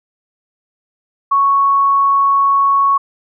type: tone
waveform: sine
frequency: 1108.7 Hz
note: C#6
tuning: in tune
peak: -9 dBFS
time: 1.31-2.98 s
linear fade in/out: 10 ms
effects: none